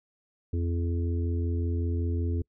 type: harmonic tone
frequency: 85.3 Hz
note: F2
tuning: 40 cents flat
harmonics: 1 / 3 / 4 / 5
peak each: -26 / -36 / -38 / -40 dBFS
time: 0.53-2.42 s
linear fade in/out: 5 ms
effects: noise-tail reverb RT60 0.1 s tail -26 dB re dry